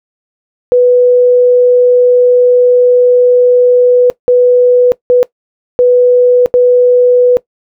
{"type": "tone bursts at uneven times", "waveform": "sine", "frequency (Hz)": 493.9, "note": "B4", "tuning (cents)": 0, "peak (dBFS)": -3, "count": 5, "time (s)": [[0.72, 4.1], [4.28, 4.92], [5.1, 5.23], [5.79, 6.46], [6.54, 7.37]], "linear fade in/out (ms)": 0, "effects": ["noise-tail reverb RT60 0.1 s tail -20 dB re dry"]}